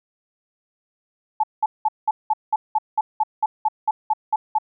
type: tone bursts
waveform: sine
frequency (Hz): 864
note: A5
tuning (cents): -32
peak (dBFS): -15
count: 15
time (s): 1.4-4.585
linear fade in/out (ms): 5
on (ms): 35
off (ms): 190
effects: none